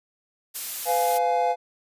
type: noise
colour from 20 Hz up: blue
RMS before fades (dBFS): -30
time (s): 0.54-1.19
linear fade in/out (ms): 20
type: chord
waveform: triangle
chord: F diminished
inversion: second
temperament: just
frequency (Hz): 502.9 / 698.5 / 838.1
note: Cb5 / F5 / Ab5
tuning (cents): +31 / 0 / +16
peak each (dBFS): -24 / -21 / -23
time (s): 0.85-1.56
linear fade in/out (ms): 50
effects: resampled to 32000 Hz